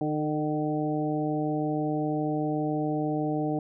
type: harmonic tone with a mistuned harmonic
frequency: 152.1 Hz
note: D#3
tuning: 39 cents flat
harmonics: 1 / 2 / 3 / 4 / 5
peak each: -32 / -28 / -34 / -35 / -34 dBFS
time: 0.01-3.59 s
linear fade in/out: 2 ms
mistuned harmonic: 3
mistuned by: -24 cents
effects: none